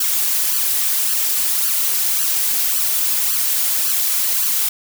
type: noise with flanger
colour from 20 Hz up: blue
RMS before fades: -18 dBFS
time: 0-4.69 s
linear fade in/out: 5 ms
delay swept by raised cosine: 0.66 to 4.26 ms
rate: 1.8 Hz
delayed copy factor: +0.7
effects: none